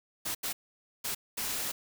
white noise bursts at uneven times, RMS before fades -34 dBFS, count 4, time 0.25-0.35 / 0.43-0.53 / 1.04-1.15 / 1.37-1.72 s, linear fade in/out 10 ms, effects none

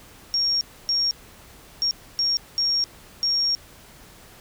sine tone bursts at uneven times, 5560 Hz, F8, 9 cents flat, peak -19 dBFS, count 6, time 0.34-0.61 / 0.89-1.11 / 1.82-1.91 / 2.19-2.37 / 2.58-2.84 / 3.23-3.55 s, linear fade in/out 0 ms, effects pink hiss -48 dBFS RMS until 4.4 s

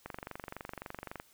click train, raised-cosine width 0.5 ms, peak -25 dBFS, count 28, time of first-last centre 0.06-1.199 s, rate 23.7 Hz, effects white hiss -64 dBFS RMS until 1.33 s

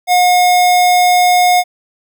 square tone, 720 Hz, F#5, 47 cents flat, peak -8 dBFS, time 0.07-1.64 s, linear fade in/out 50 ms, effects none

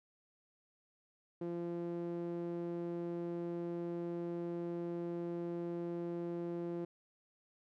sawtooth tone with band-pass filter, 171.9 Hz, F3, 27 cents flat, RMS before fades -40 dBFS, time 1.41-6.85 s, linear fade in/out 5 ms, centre 350 Hz, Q 2.1, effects none

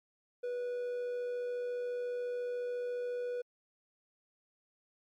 triangle tone with amplitude modulation, 489.6 Hz, B4, 15 cents flat, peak -31 dBFS, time 0.43-3.42 s, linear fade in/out 10 ms, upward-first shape sine, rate 94.2 Hz, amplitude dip 25%, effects MP3 64 kbps

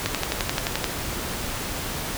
click train, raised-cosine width 0.2 ms, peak -5 dBFS, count 10, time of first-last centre 0.06-0.843 s, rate 11.5 Hz, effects pink hiss -30 dBFS RMS until 2.17 s

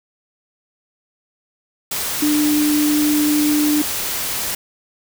sine tone in noise, 298.3 Hz, D4, 27 cents sharp, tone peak -14 dBFS, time 2.22-3.82 s, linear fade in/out 5 ms, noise white, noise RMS -23 dBFS, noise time 1.91-4.55 s, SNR +6 dB, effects none

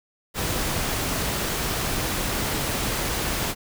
pink noise, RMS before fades -26 dBFS, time 0.34-3.55 s, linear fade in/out 50 ms, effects none

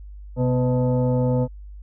sine tone with frequency modulation, 127.9 Hz, C3, 39 cents flat, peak -17 dBFS, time 0.36-1.48 s, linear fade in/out 50 ms, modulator 376 Hz, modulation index 1.1, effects added 50 Hz sine -36 dBFS peak until 1.82 s

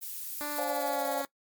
violet noise, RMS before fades -38 dBFS, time 0.01-0.61 s, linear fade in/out 20 ms
10% pulse tone with pitch glide, 293.7 to 277.2 Hz, D4 to C#4, 0 to 0 cents, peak -26 dBFS, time 0.41-1.25 s, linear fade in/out 0 ms, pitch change -100 cents, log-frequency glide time 0.53-1.1 s
violet noise with tremolo, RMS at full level -38 dBFS, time 0.55-1.25 s, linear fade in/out 10 ms, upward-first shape square, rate 16 Hz, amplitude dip 50%
sine chord, D half-diminished seventh, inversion third, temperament just, 528.6 / 587.3 / 704.8 / 845.8 Hz, C5 / D5 / F5 / Ab5, +18 / 0 / +16 / +31 cents, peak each -36 / -35 / -36 / -36 dBFS, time 0.58-1.22 s, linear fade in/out 5 ms
effects noise-tail reverb RT60 0.1 s tail -21 dB re dry + MP3 96 kbps

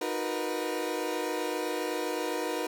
30% pulse chord, B major seventh, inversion first, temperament equal with one note detuned, 311.1 / 363 / 466.2 / 493.9 Hz, D#4 / F#4 / A#4 / B4, 0 / -33 / 0 / 0 cents, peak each -33 dBFS, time 0.01-2.67 s, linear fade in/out 5 ms, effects none

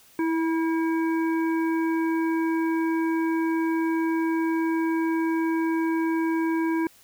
harmonic tone with a mistuned harmonic, 323.4 Hz, E4, 33 cents flat, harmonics 1 / 3 / 5 / 7, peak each -22 / -32 / -36 / -39 dBFS, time 0.19-6.87 s, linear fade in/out 2 ms, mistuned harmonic 1, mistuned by +20 cents, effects white hiss -55 dBFS RMS until 7.03 s

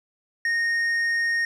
triangle tone with tanh clipping, 1853 Hz, A#6, 11 cents flat, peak -22 dBFS, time 0.45-1.45 s, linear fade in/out 2 ms, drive 10 dB, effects none

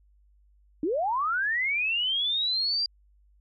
sine linear sweep, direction up, 278 to 4800 Hz, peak -24 dBFS, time 0.83-2.86 s, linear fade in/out 2 ms, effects added 50 Hz sine -58 dBFS peak until 3.4 s

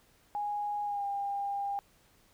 sine tone with pitch glide, 826 to 802 Hz, G#5 to G5, -10 to +39 cents, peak -31 dBFS, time 0.35-1.79 s, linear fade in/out 0 ms, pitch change -51 cents, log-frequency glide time 0.84-1.05 s, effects pink hiss -65 dBFS RMS until 2.33 s

